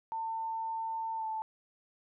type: tone with pitch glide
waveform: sine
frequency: 898 to 879.5 Hz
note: A5 to A5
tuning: +35 to -1 cents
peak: -33 dBFS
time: 0.12-1.42 s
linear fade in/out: 0 ms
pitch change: -36 cents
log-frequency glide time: 1.16-1.26 s
effects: none